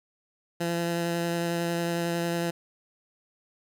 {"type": "tone with vibrato", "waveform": "15% pulse", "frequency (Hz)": 170.3, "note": "F3", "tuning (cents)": -43, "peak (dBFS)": -20, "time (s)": [0.6, 2.51], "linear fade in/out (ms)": 10, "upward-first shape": "sine", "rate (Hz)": 11, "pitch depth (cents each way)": 10, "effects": []}